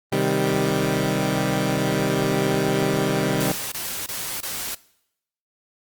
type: chord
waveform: 15% pulse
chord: C minor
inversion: none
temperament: equal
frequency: 130.81 / 155.56 / 196 Hz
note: C3 / Eb3 / G3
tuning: 0 / 0 / 0 cents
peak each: -18 dBFS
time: 0.12-3.52 s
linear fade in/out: 5 ms
type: noise bursts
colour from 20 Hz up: white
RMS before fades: -29 dBFS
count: 4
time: 3.4-4.749 s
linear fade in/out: 5 ms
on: 320 ms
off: 23 ms
effects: noise-tail reverb RT60 0.8 s tail -21 dB re dry + Opus 32 kbps